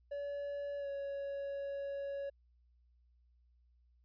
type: tone with pitch glide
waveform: triangle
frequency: 570 to 558.6 Hz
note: C#5 to C#5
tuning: +48 to +13 cents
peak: -36 dBFS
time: 0.11-2.3 s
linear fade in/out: 10 ms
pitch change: -35 cents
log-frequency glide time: 0.78-0.88 s
effects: added 60 Hz sine -66 dBFS peak until 4.04 s + resampled to 11025 Hz